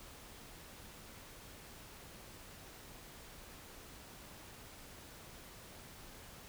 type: silence
effects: pink hiss -54 dBFS RMS until 6.48 s